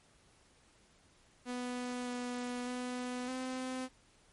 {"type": "tone with pitch steps", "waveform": "sawtooth", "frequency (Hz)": [247.4, 246, 248.8, 257.4], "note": ["B3", "B3", "B3", "C4"], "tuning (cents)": [3, -7, 13, -28], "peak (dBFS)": -33, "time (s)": [1.45, 3.89], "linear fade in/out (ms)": 50, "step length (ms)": 610, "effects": ["pink hiss -66 dBFS RMS until 4.32 s", "MP3 48 kbps"]}